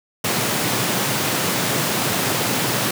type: high-pass noise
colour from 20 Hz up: pink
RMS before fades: -21 dBFS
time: 0.24-2.91 s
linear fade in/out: 5 ms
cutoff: 110 Hz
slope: 48 dB/octave
effects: none